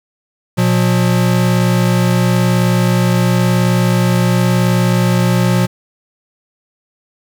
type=tone pair together; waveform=square; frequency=120.05 / 179.1 Hz; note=B2 / F3; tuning=-49 / +44 cents; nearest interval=perfect fifth; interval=693 cents; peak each=-14 dBFS; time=0.57-5.67 s; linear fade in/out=20 ms; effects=7-bit